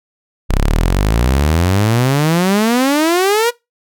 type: exponential sweep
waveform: sawtooth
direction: up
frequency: 30.87 to 488 Hz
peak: -7 dBFS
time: 0.49-3.51 s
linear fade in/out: 20 ms
effects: noise-tail reverb RT60 0.2 s tail -22 dB re dry